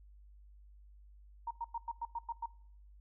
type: tone bursts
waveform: sine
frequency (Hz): 932.3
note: A#5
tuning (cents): 0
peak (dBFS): -35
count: 8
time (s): 1.47-2.46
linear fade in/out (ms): 5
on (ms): 38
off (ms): 98
effects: noise-tail reverb RT60 0.7 s tail -23 dB re dry + added 50 Hz sine -55 dBFS peak until 3 s